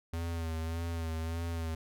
square tone with vibrato, 82.41 Hz, E2, in tune, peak -34 dBFS, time 0.13-1.75 s, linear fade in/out 5 ms, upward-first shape sine, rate 1.7 Hz, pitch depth 41 cents each way, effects none

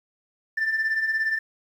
sine beating tone pair, 1760 / 1777 Hz, A6 / A6, 0 / +17 cents, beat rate 17 Hz, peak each -27 / -21 dBFS, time 0.57-1.39 s, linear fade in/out 10 ms, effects tanh soft clip ceiling -19 dBFS + 9-bit

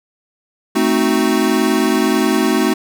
square chord, A diminished seventh, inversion none, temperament equal, 220 / 261.6 / 311.1 / 370 Hz, A3 / C4 / Eb4 / Gb4, 0 / 0 / 0 / 0 cents, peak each -19 dBFS, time 0.75-2.74 s, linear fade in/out 10 ms, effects none

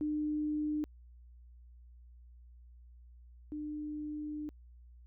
sine tone pair in turn, 301.6 / 300.4 Hz, D4 / D4, +46 / +39 cents, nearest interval unison, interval 7 cents, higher first, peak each -31 / -37 dBFS, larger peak first, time 0.01-0.84 / 3.52-4.49 s, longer second, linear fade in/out 0 ms, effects added 60 Hz sine -53 dBFS peak until 5.06 s

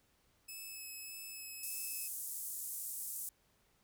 5% pulse tone with vibrato, 2590 Hz, E7, 31 cents flat, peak -37 dBFS, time 0.48-2.08 s, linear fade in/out 10 ms, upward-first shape sine, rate 1.7 Hz, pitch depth 11 cents each way
pink band-pass noise, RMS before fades -43 dBFS, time 1.63-3.29 s, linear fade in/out 2 ms, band 8400 to 16000 Hz, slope 24 dB/octave
effects pink hiss -73 dBFS RMS until 3.83 s

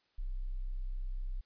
sine tone, 32 Hz, C1, 38 cents flat, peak -34 dBFS, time 0.18-1.41 s, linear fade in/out 10 ms, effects white hiss -74 dBFS RMS until 1.45 s + resampled to 11025 Hz

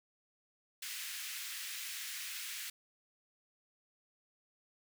pink high-pass noise, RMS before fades -43 dBFS, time 0.82-2.7 s, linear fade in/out 5 ms, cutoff 1800 Hz, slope 24 dB/octave, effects none

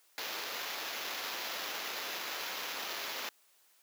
violet noise with sample-and-hold, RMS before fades -39 dBFS, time 0.18-3.29 s, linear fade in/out 0 ms, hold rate 8820 Hz, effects white hiss -67 dBFS RMS until 3.82 s + high-pass 400 Hz 12 dB/octave

